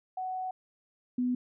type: tone pair in turn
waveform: sine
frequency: 745 / 248.6 Hz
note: F#5 / B3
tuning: +12 / +12 cents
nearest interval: octave + perfect fifth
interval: 1900 cents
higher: first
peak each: -32 / -26 dBFS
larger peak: second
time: 0.17-0.51 / 1.18-1.35 s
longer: first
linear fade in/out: 5 ms
effects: none